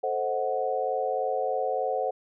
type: chord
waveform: sine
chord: A diminished seventh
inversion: none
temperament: equal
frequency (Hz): 440 / 523.3 / 622.3 / 740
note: A4 / C5 / Eb5 / Gb5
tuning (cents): 0 / 0 / 0 / 0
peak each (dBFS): -32 / -29 / -35 / -29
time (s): 0.03-2.11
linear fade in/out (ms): 10
effects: none